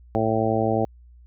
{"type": "harmonic tone", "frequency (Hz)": 111.1, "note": "A2", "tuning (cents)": 17, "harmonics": [1, 2, 3, 4, 5, 6, 7], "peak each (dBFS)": [-27, -27, -27, -27, -27, -27, -27], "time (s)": [0.15, 0.85], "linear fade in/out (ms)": 0, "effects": ["added 60 Hz sine -46 dBFS peak until 1.26 s"]}